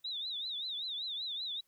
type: tone with vibrato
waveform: sine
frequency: 3729 Hz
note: A#7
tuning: in tune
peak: -36 dBFS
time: 0.04-1.61 s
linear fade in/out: 10 ms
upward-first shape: triangle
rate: 5.2 Hz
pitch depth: 170 cents each way
effects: white hiss -75 dBFS RMS until 1.67 s